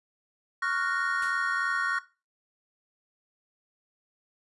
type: chord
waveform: triangle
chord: Gb major seventh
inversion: second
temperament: equal with one note detuned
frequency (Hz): 1108.7 / 1396.9 / 1480 / 1855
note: Db6 / F6 / Gb6 / Bb6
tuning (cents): 0 / 0 / 0 / -9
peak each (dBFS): -30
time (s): 0.62-1.99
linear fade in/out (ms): 5
type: noise with exponential decay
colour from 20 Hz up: white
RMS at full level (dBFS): -41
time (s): 1.22-1.5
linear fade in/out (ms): 2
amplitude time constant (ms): 60
effects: noise-tail reverb RT60 0.3 s tail -17 dB re dry + resampled to 24000 Hz